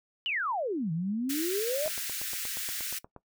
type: exponential two-way sweep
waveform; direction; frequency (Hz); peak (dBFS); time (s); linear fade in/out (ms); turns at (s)
sine; down then up; 3076 to 155.56 to 640; -28; 0.26-1.88; 0; 0.92
type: high-pass noise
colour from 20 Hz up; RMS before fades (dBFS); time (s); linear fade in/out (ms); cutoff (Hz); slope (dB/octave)
white; -35; 1.29-2.99; 10; 1400; 48
type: click train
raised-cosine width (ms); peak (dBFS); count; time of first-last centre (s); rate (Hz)
1; -30; 12; 1.86-3.163; 8.44
effects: noise-tail reverb RT60 0.1 s tail -17 dB re dry